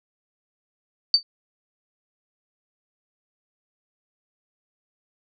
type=tone with exponential decay; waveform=sine; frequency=4587 Hz; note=D8; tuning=42 cents flat; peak=-8 dBFS; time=1.14-1.23 s; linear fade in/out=1 ms; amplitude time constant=18 ms; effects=none